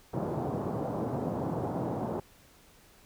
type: band-pass noise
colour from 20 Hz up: pink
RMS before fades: -33 dBFS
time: 0.13-2.2 s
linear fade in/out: 5 ms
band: 110 to 880 Hz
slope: 24 dB/octave
effects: pink hiss -59 dBFS RMS until 3.05 s